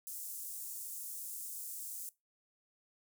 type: high-pass noise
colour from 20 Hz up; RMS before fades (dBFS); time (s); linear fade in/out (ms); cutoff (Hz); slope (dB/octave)
pink; -44; 0.07-2.09; 0; 7900; 24
effects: noise-tail reverb RT60 0.2 s tail -20 dB re dry